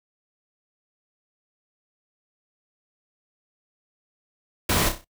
pink noise with echo, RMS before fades -22 dBFS, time 4.69-4.89 s, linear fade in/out 5 ms, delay 31 ms, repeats 5, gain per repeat -7 dB, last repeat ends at 5.045 s, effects noise-tail reverb RT60 0.1 s tail -20 dB re dry

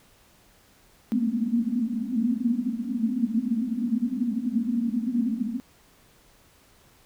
white band-pass noise, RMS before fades -26 dBFS, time 1.12-5.6 s, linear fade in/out 0 ms, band 220 to 250 Hz, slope 96 dB/octave, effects pink hiss -58 dBFS RMS until 7.05 s

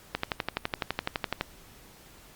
click train, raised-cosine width 0.3 ms, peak -11 dBFS, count 16, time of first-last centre 0.15-1.411 s, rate 11.9 Hz, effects pink hiss -53 dBFS RMS until 2.35 s + Opus 48 kbps

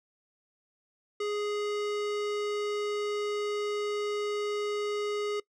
square tone, 415.3 Hz, G#4, in tune, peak -30 dBFS, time 1.2-5.4 s, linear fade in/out 5 ms, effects noise-tail reverb RT60 0.1 s tail -22 dB re dry + low-pass 6000 Hz 12 dB/octave

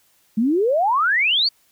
sine exponential sweep, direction up, 207.2 to 4700 Hz, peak -15 dBFS, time 0.37-1.49 s, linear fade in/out 10 ms, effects white hiss -60 dBFS RMS until 1.71 s

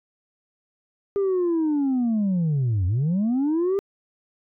sine linear two-way sweep, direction down then up, 404.2 to 86 to 404.2 Hz, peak -17 dBFS, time 1.16-3.79 s, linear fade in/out 0 ms, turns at 2.86 s, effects tanh soft clip ceiling -18 dBFS

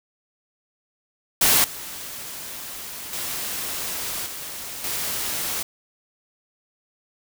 white noise with level steps, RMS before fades -17 / -35 / -29 / -34 / -27 dBFS, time 1.41-5.63 s, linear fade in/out 5 ms, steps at 1.64 / 3.13 / 4.26 / 4.84 s, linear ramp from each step 2 ms, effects none

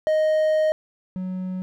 triangle tone pair in turn, 622.3 / 185.01 Hz, D#5 / F#3, 0 / 0 cents, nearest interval octave + major sixth, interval 2100 cents, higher first, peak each -15 / -24 dBFS, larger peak first, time 0.07-0.72 / 1.16-1.62 s, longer first, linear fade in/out 0 ms, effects none

